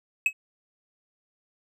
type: tone with exponential decay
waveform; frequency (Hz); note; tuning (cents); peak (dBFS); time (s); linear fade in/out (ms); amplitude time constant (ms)
triangle; 2566; E7; -47; -13; 0.26-0.33; 2; 15
effects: none